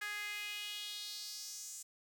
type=tone with high-pass filter sweep; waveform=sawtooth; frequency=415.3 Hz; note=G#4; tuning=in tune; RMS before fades=-44 dBFS; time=0.01-1.83 s; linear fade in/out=10 ms; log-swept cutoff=1700 to 7400 Hz; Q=3.4; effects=none